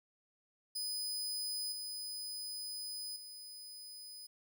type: tone with level steps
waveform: sawtooth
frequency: 5000 Hz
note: D#8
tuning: 8 cents sharp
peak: -34 / -38 / -45 dBFS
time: 0.75-4.27 s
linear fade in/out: 10 ms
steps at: 1.72 / 3.16 s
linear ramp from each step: 2 ms
effects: 12-bit